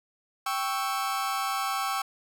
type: chord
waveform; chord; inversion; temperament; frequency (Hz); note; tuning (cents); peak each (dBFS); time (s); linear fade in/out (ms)
40% pulse; C# diminished; second; equal; 784 / 1108.7 / 1318.5; G5 / C#6 / E6; 0 / 0 / 0; -31; 0.46-2.02; 5
effects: none